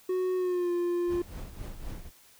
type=tone with pitch glide; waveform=triangle; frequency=368.6 to 349.7 Hz; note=F#4 to F4; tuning=-7 to +2 cents; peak=-24 dBFS; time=0.09-1.22 s; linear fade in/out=5 ms; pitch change=-91 cents; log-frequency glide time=0.36-0.71 s
type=noise with tremolo; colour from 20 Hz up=brown; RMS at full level=-36 dBFS; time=1.07-2.11 s; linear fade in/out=50 ms; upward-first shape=triangle; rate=3.9 Hz; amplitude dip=75%
effects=white hiss -58 dBFS RMS until 2.39 s